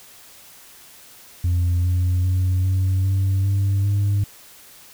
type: tone with pitch steps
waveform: sine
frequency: 87.8 / 89.85 / 91.95 / 94.1 / 96.3 / 98.55 / 100.86 Hz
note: F2 / F2 / F#2 / F#2 / G2 / G2 / G2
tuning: +10 / +50 / -10 / +30 / -30 / +10 / +50 cents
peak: -14 dBFS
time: 1.44-4.24 s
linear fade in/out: 5 ms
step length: 400 ms
effects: tanh soft clip ceiling -15 dBFS + white hiss -46 dBFS RMS until 4.93 s